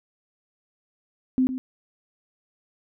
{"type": "tone with echo", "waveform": "sine", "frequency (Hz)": 258, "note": "C4", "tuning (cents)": -24, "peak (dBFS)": -17, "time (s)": [1.38, 1.47], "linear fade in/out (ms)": 0, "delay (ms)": 110, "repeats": 1, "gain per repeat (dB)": -10, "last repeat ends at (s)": 1.58, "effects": []}